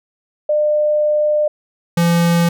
sine / square tone pair in turn, 601 / 170.46 Hz, D5 / F3, +40 / -42 cents, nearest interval octave + minor seventh, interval 2182 cents, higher first, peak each -12 dBFS, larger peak neither, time 0.49-1.48 / 1.97-2.49 s, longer first, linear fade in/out 5 ms, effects none

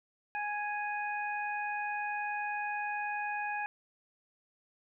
harmonic tone, 830.6 Hz, G#5, in tune, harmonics 1 / 2 / 3, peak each -35 / -38 / -40 dBFS, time 0.35-3.66 s, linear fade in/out 0 ms, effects none

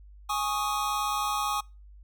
square chord, Ab suspended fourth, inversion none, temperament just, 830.6 / 1107.5 / 1245.9 Hz, Ab5 / Db6 / Eb6, 0 / -2 / +2 cents, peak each -32 dBFS, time 0.29-1.61 s, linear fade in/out 10 ms, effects noise-tail reverb RT60 0.3 s tail -26 dB re dry + added 50 Hz sine -47 dBFS peak until 2.03 s

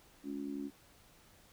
harmonic tone, 70.6 Hz, C#2, 32 cents sharp, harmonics 3 / 4 / 5, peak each -45 / -39 / -47 dBFS, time 0.23-0.71 s, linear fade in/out 50 ms, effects pink hiss -63 dBFS RMS until 1.52 s

